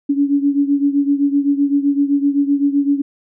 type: beating tone pair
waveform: sine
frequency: 281.1 / 288.9 Hz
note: C#4 / D4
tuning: +24 / -28 cents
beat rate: 7.8 Hz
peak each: -14 / -18 dBFS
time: 0.09-3.02 s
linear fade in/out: 10 ms
effects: none